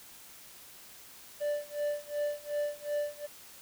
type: tone with tremolo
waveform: triangle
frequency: 587.3 Hz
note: D5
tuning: in tune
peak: -26 dBFS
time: 1.4-3.27 s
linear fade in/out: 20 ms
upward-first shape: sine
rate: 2.7 Hz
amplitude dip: 95%
effects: white hiss -52 dBFS RMS until 3.61 s